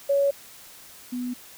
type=tone pair in turn; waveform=sine; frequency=560 / 247.7 Hz; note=C#5 / B3; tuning=+18 / +5 cents; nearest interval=octave + major second; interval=1413 cents; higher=first; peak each=-18 / -27 dBFS; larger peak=first; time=0.09-0.31 / 1.12-1.34 s; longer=neither; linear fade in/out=10 ms; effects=white hiss -47 dBFS RMS until 1.57 s